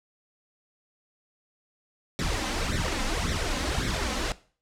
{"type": "noise with flanger", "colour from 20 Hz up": "pink", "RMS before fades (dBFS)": -28, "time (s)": [2.19, 4.32], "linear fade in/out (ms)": 0, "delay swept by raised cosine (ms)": [0.51, 3.91], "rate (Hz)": 1.8, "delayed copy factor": 0.75, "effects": ["noise-tail reverb RT60 0.4 s tail -18 dB re dry", "low-pass 7000 Hz 12 dB/octave"]}